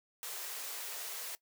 white high-pass noise, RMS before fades -42 dBFS, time 0.23-1.35 s, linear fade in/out 0 ms, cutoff 380 Hz, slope 48 dB/octave, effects noise-tail reverb RT60 0.1 s tail -19 dB re dry

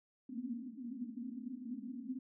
white band-pass noise, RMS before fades -44 dBFS, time 0.29-2.19 s, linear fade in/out 5 ms, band 230 to 260 Hz, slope 96 dB/octave, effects none

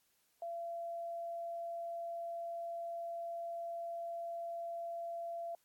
sine tone, 680 Hz, F5, 46 cents flat, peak -39 dBFS, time 0.42-5.55 s, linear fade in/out 2 ms, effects white hiss -75 dBFS RMS until 5.64 s + AAC 64 kbps

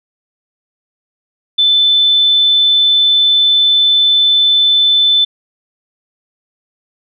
sine tone, 3520 Hz, A7, in tune, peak -7 dBFS, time 1.58-5.25 s, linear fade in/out 10 ms, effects none

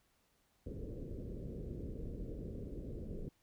pink low-pass noise, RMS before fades -44 dBFS, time 0.66-3.29 s, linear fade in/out 2 ms, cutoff 510 Hz, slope 48 dB/octave, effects pink hiss -75 dBFS RMS until 3.42 s

